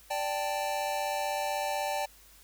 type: chord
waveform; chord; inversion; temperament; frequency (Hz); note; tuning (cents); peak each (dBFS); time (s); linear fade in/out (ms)
square; D suspended fourth; none; equal; 587.3 / 784 / 880; D5 / G5 / A5; 0 / 0 / 0; -35 / -34 / -36; 0.1-2.06; 10
effects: added 50 Hz sine -60 dBFS peak until 2.43 s + white hiss -57 dBFS RMS until 2.43 s